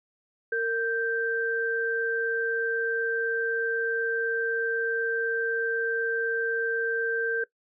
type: tone pair together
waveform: sine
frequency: 459 / 1568 Hz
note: A#4 / G6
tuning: -27 / 0 cents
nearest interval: octave + major sixth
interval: 2127 cents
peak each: -27 / -27 dBFS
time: 0.52-7.44 s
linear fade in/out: 5 ms
effects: noise-tail reverb RT60 0.1 s tail -19 dB re dry